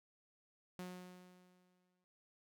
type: tone with exponential decay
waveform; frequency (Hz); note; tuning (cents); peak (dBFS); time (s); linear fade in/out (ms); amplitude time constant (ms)
sawtooth; 181.3; F#3; -35; -40; 0.79-2.04; 0; 270
effects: none